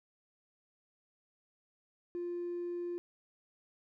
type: tone with hard clipping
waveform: sine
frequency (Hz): 349.2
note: F4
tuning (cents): 0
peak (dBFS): -36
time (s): 2.15-2.98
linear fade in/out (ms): 0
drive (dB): 1
effects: none